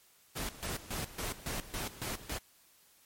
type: noise with tremolo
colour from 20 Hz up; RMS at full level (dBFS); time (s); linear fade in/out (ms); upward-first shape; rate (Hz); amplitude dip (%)
pink; -37; 0.35-2.39; 20; square; 3.6; 80
effects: white hiss -64 dBFS RMS until 3.05 s + MP3 64 kbps